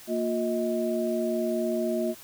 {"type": "tone cluster", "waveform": "sine", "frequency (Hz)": [231.4, 356, 633], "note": ["A#3", "F4", "D#5"], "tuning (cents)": [-13, 33, 30], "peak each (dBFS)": -29, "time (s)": [0.07, 2.15], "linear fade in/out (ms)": 50, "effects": ["white hiss -48 dBFS RMS until 2.23 s"]}